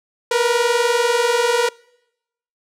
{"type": "tone pair together", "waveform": "sawtooth", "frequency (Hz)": [467.4, 487.6], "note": ["A#4", "B4"], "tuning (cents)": [5, -22], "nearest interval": "minor second", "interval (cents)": 73, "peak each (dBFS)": [-14, -14], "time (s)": [0.31, 1.69], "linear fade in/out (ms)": 5, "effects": ["noise-tail reverb RT60 0.9 s tail -26 dB re dry", "low-pass 10000 Hz 12 dB/octave"]}